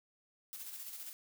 blue noise with tremolo, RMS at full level -45 dBFS, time 0.53-1.13 s, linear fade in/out 0 ms, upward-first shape square, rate 15 Hz, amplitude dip 40%, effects none

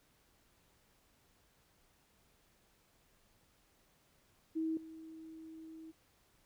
sine tone with level steps, 320.7 Hz, E4, 48 cents flat, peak -33 / -48 dBFS, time 4.55-5.92 s, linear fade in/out 20 ms, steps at 4.77 s, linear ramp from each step 2 ms, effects pink hiss -71 dBFS RMS until 6.45 s

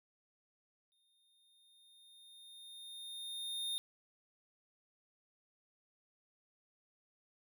square tone with exponential growth, 3660 Hz, A#7, 32 cents flat, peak -36 dBFS, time 0.92-3.78 s, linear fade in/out 0 ms, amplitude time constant 620 ms, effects none

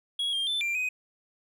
triangle tone with pitch steps, 3324 / 3203 / 3528 / 2372 / 2506 Hz, G#7 / G7 / A7 / D7 / D#7, +1 / +37 / +4 / +17 / +12 cents, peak -25 dBFS, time 0.19-0.89 s, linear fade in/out 5 ms, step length 140 ms, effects none

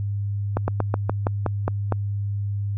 slowing click train, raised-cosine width 1 ms, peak -8 dBFS, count 9, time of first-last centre 0.57-1.923 s, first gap 110 ms, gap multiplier 1.12, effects added 101 Hz sine -23 dBFS peak until 2.77 s

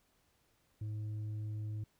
sine tone with tanh clipping, 106.7 Hz, G#2, 47 cents sharp, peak -38 dBFS, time 0.81-1.84 s, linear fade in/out 5 ms, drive 4 dB, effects pink hiss -74 dBFS RMS until 1.99 s

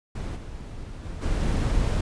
brown noise with level steps, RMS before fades -31 / -37 / -35 / -25 / -23 dBFS, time 0.15-2.01 s, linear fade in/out 5 ms, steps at 0.35 / 1.02 / 1.21 / 1.39 s, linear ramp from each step 20 ms, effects resampled to 22050 Hz

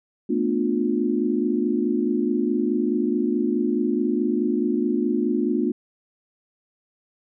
sine chord, B half-diminished seventh, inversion third, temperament just, 222.2 / 246.9 / 296.3 / 355.6 Hz, A3 / B3 / D4 / F4, +17 / 0 / +15 / +31 cents, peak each -25 dBFS, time 0.29-5.72 s, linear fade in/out 10 ms, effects none

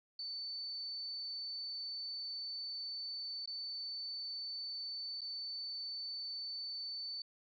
sine tone with dropouts, 4518 Hz, C#8, 32 cents sharp, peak -40 dBFS, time 0.19-7.22 s, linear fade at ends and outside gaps 2 ms, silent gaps 3.458-3.475 / 5.208-5.216 s, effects none

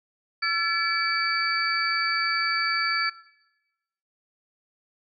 sine tone cluster, 1347 / 1718 / 2295 / 4582 Hz, E6 / A6 / D7 / D8, +37 / -42 / -40 / -44 cents, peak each -28 dBFS, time 0.42-3.1 s, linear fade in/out 10 ms, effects noise-tail reverb RT60 1.0 s tail -18 dB re dry

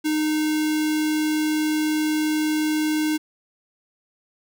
square tone with notch filter, 307.6 Hz, D#4, 20 cents flat, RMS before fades -22 dBFS, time 0.04-3.18 s, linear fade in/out 20 ms, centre 760 Hz, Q 1, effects none

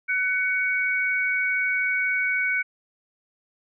sine tone pair together, 1502.1 / 2239 Hz, F#6 / C#7, +26 / +17 cents, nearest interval perfect fifth, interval 691 cents, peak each -25 / -23 dBFS, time 0.08-2.63 s, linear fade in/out 20 ms, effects none

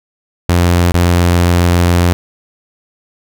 sawtooth tone with dropouts, 87.31 Hz, F2, in tune, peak -4 dBFS, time 0.49-2.13 s, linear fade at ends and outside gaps 0 ms, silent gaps 0.919-0.943 s, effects none

